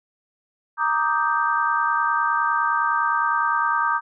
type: chord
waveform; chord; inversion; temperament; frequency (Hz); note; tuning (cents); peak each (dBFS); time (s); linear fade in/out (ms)
sine; Eb major seventh; second; equal; 932.3 / 1174.7 / 1244.5 / 1568; Bb5 / D6 / Eb6 / G6; 0 / 0 / 0 / 0; -24; 0.77-4.01; 50
effects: none